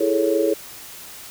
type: chord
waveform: sine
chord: A major seventh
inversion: second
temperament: equal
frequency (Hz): 329.6 / 415.3 / 440 / 554.4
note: E4 / G#4 / A4 / C#5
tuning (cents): 0 / 0 / 0 / 0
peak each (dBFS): -22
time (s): 0-0.54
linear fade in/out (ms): 10
effects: white hiss -39 dBFS RMS until 1.3 s